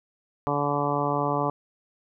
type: harmonic tone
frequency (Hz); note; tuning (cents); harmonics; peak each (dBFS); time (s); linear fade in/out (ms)
144.3; D3; -30; 1 / 2 / 3 / 4 / 5 / 6 / 7 / 8; -31 / -31 / -31 / -31 / -31 / -31 / -31 / -31; 0.47-1.5; 0
effects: none